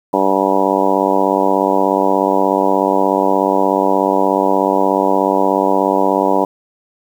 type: harmonic tone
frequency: 96.7 Hz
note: G2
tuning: 23 cents flat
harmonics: 2 / 3 / 4 / 5 / 6 / 7 / 8 / 9 / 10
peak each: -24 / -19 / -20 / -20 / -19 / -21 / -22 / -20 / -19 dBFS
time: 0.13-6.45 s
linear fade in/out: 5 ms
effects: 7-bit